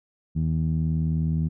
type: tone with low-pass filter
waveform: 15% pulse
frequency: 79.7 Hz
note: D#2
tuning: 42 cents sharp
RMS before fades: -24 dBFS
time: 0.35-1.49 s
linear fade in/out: 20 ms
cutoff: 170 Hz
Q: 2.2
effects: none